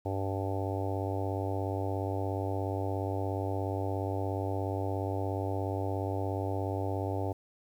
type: harmonic tone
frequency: 97 Hz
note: G2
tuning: 18 cents flat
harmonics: 1 / 3 / 4 / 5 / 6 / 7 / 8 / 9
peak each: -33 / -38 / -39 / -40 / -41 / -41 / -42 / -43 dBFS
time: 0.05-7.33 s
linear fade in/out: 10 ms
effects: 10-bit